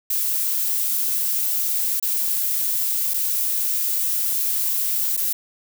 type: noise with dropouts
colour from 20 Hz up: violet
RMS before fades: -22 dBFS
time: 0.1-5.33 s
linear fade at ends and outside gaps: 5 ms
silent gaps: 1.998-2.025 / 3.137-3.141 / 5.167-5.174 s
effects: none